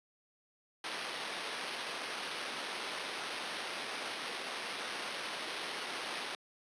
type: noise with sample-and-hold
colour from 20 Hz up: white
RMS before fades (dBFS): -40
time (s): 0.84-6.35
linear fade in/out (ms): 2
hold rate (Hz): 7350
effects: high-pass 300 Hz 12 dB/octave + resampled to 22050 Hz